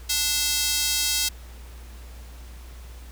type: tone with high-pass filter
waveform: square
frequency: 293.7 Hz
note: D4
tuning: in tune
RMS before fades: -24 dBFS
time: 0.09-1.29 s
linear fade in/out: 10 ms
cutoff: 4400 Hz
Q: 1.1
effects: added 60 Hz sine -39 dBFS peak until 3.11 s + pink hiss -50 dBFS RMS until 3.11 s